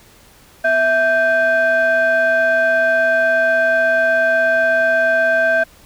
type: ring-modulated tone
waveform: triangle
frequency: 454.1 Hz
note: A#4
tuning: 45 cents flat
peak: -7 dBFS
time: 0.64-5.64 s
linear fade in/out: 10 ms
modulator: 1110 Hz
effects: pink hiss -47 dBFS RMS until 5.85 s